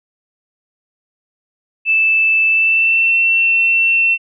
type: tone with pitch glide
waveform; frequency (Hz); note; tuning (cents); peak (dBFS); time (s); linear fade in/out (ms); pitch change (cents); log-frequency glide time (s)
sine; 2637 to 2699; E7 to E7; 0 to +40; -10; 1.85-4.18; 50; +40; 2.48-3.15
effects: none